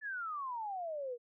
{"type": "exponential sweep", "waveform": "sine", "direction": "down", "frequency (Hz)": [1760, 467.2], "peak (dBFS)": -37, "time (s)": [0.01, 1.18], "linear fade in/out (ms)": 50, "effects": []}